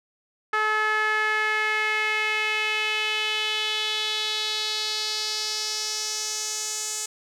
sawtooth tone with band-pass filter sweep, 430 Hz, A4, 40 cents flat, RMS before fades -26 dBFS, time 0.53-7.06 s, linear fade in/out 5 ms, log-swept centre 1500 to 7300 Hz, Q 3.1, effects none

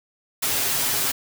white noise with comb filter, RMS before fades -23 dBFS, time 0.42-1.12 s, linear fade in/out 10 ms, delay 7.4 ms, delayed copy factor +1, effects none

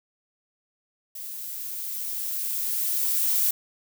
violet noise with level ramp, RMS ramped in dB -37 to -22 dBFS, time 1.15-3.51 s, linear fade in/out 5 ms, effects none

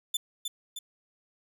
sawtooth tone with echo, 3522 Hz, A7, 1 cent sharp, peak -23 dBFS, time 0.14-0.17 s, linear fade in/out 5 ms, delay 310 ms, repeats 2, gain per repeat -5 dB, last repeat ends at 0.79 s, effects 10-bit

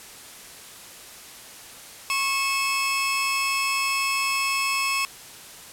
sawtooth tone pair together, 1094 / 2602 Hz, C#6 / E7, -23 / -23 cents, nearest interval octave + minor third, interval 1500 cents, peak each -22 / -21 dBFS, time 2.1-5.05 s, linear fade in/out 0 ms, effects white hiss -43 dBFS RMS until 5.72 s + low-pass 12000 Hz 12 dB/octave

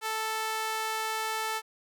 sawtooth tone with high-pass filter, 439.9 Hz, A4, in tune, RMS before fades -32 dBFS, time 0.01-1.62 s, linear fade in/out 50 ms, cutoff 930 Hz, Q 1.1, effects none

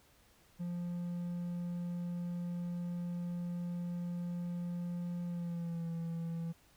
triangle tone with pitch glide, 174.61 to 166.63 Hz, F3 to E3, 0 to +19 cents, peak -34 dBFS, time 0.59-6.53 s, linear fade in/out 20 ms, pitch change -81 cents, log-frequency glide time 5.25-5.88 s, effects pink hiss -66 dBFS RMS until 6.76 s

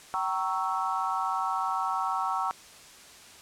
sine chord, G diminished seventh, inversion none, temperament equal with one note detuned, 766.1 / 932.3 / 1108.7 / 1318.5 Hz, G5 / Bb5 / Db6 / Fb6, -40 / 0 / 0 / 0 cents, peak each -32 dBFS, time 0.14-2.51 s, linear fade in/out 0 ms, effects white hiss -50 dBFS RMS until 3.41 s + low-pass 9000 Hz 12 dB/octave

